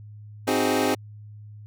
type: chord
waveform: 25% pulse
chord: Ab dominant seventh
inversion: first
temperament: equal with one note detuned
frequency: 261.6 / 311.1 / 370 / 414.1 Hz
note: C4 / Eb4 / Gb4 / Ab4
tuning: 0 / 0 / 0 / -5 cents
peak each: -21 / -23 / -25 / -22 dBFS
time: 0.47-0.95 s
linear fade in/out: 10 ms
effects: added 105 Hz sine -40 dBFS peak until 1.66 s